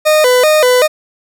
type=tone with vibrato; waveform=40% pulse; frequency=554.4 Hz; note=C#5; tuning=in tune; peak=-6 dBFS; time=0.05-0.88 s; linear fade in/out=20 ms; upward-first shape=square; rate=2.6 Hz; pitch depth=180 cents each way; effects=none